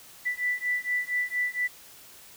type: beating tone pair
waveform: sine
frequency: 1975.5 / 1979.8 Hz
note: B6 / B6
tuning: 0 / +4 cents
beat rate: 4.3 Hz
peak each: -29 / -29 dBFS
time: 0.25-1.68 s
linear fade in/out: 20 ms
effects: white hiss -50 dBFS RMS until 2.36 s